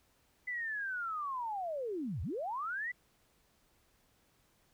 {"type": "linear two-way sweep", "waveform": "sine", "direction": "down then up", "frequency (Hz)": [2019, 67.4, 2019], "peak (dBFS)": -35, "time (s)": [0.47, 2.92], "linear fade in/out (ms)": 10, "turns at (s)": 2.22, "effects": ["pink hiss -71 dBFS RMS until 4.73 s"]}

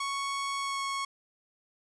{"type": "tone with pitch glide", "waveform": "sawtooth", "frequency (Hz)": [1108.7, 1100.4], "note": ["C#6", "C#6"], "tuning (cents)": [0, -13], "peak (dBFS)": -27, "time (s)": [0, 1.05], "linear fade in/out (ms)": 5, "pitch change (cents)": -13, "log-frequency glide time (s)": [0.6, 0.81], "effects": ["resampled to 22050 Hz"]}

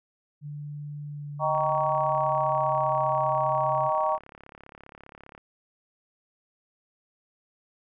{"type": "tone with pitch glide", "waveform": "sine", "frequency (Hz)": [146.83, 135.42], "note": ["D3", "C#3"], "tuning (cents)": [0, -40], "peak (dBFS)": -34, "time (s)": [0.41, 3.91], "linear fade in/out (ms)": 50, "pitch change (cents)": -140, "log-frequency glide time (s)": [1.07, 3.05]}
{"type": "chord", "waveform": "sine", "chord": "Eb dominant seventh", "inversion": "none", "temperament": "just", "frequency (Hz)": [622.3, 777.8, 933.4, 1120.1], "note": ["Eb5", "G5", "Bb5", "Db6"], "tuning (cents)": [0, -14, 2, 18], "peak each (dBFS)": [-27, -29, -28, -28], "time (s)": [1.39, 4.19], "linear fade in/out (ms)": 50}
{"type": "click train", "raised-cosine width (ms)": 0.5, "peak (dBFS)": -31, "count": 135, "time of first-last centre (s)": [1.55, 5.379], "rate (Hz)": 35}
{"effects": []}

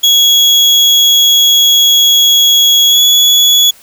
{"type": "tone with pitch glide", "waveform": "35% pulse", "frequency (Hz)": [3336, 3388], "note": ["G#7", "G#7"], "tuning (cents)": [7, 34], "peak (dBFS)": -3, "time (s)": [0.03, 3.71], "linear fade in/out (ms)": 10, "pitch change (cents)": 27, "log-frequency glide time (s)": [2.88, 3], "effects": ["white hiss -41 dBFS RMS until 3.82 s"]}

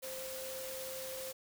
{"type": "tone in noise", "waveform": "sine", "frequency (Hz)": 524, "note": "C5", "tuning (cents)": 2, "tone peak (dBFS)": -43, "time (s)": [0.02, 1.33], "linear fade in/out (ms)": 20, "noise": "white", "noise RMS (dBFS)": -45, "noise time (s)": [0.02, 1.33], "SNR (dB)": -1, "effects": []}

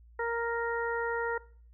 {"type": "harmonic tone", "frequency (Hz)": 466.2, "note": "A#4", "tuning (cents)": 0, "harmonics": [1, 2, 3, 4], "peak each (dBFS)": [-32, -35, -37, -38], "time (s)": [0.19, 1.38], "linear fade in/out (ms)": 5, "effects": ["noise-tail reverb RT60 0.5 s tail -21 dB re dry", "added 58 Hz sine -53 dBFS peak until 1.73 s"]}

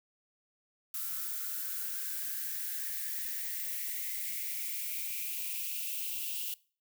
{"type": "noise with high-pass filter sweep", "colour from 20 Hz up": "violet", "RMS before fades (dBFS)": -37, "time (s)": [0.94, 6.54], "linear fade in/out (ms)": 2, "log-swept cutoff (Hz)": [1300, 2900], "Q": 6.7, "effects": ["noise-tail reverb RT60 0.4 s tail -22 dB re dry"]}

